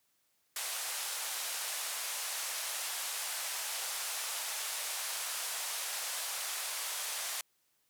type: band-pass noise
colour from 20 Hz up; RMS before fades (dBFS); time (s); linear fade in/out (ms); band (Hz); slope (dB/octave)
white; -38; 0.56-7.41; 2; 590 to 12000; 24
effects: white hiss -75 dBFS RMS until 7.89 s + high-pass 60 Hz 12 dB/octave